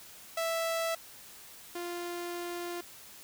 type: tone pair in turn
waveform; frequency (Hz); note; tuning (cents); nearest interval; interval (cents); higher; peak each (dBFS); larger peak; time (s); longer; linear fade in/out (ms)
sawtooth; 659.3 / 348.6; E5 / F4; 0 / -3; major seventh; 1103; first; -26 / -32; first; 0.37-0.95 / 1.75-2.81; second; 5
effects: white hiss -51 dBFS RMS until 3.23 s